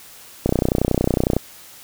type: click train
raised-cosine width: 2 ms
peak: -3 dBFS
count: 29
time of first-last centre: 0.46-1.366 s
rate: 30.9 Hz
effects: white hiss -43 dBFS RMS until 1.83 s